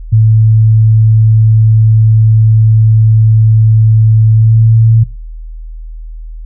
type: tone with pitch glide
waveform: sine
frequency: 110 to 112.25 Hz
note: A2 to A2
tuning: 0 to +35 cents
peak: -3 dBFS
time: 0.12-5.04 s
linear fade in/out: 10 ms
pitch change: +35 cents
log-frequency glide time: 4.33-4.63 s
effects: noise-tail reverb RT60 0.3 s tail -19 dB re dry + added 40 Hz sine -22 dBFS peak until 6.45 s